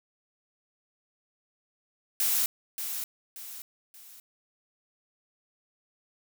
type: noise with echo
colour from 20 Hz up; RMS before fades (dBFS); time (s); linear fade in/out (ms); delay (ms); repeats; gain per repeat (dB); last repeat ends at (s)
blue; -26; 2.2-2.46; 2; 580; 3; -8; 4.2
effects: none